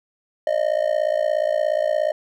triangle tone with amplitude modulation, 613 Hz, D#5, 26 cents flat, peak -12 dBFS, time 0.47-2.12 s, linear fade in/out 2 ms, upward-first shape sine, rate 57 Hz, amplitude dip 95%, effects none

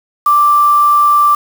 sine tone with quantisation, 1174.7 Hz, D6, in tune, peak -6 dBFS, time 0.26-1.35 s, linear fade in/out 5 ms, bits 4, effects none

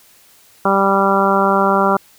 harmonic tone, 196 Hz, G3, in tune, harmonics 1 / 2 / 3 / 4 / 5 / 6 / 7, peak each -19 / -19 / -19 / -19 / -19 / -19 / -19 dBFS, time 0.65-1.97 s, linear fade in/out 5 ms, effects white hiss -49 dBFS RMS until 2.18 s

